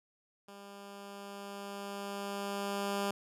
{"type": "tone with level ramp", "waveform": "10% pulse", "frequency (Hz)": 200, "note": "G3", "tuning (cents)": 35, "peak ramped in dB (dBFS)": [-41, -23], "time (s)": [0.48, 3.11], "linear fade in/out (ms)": 5, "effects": ["resampled to 32000 Hz"]}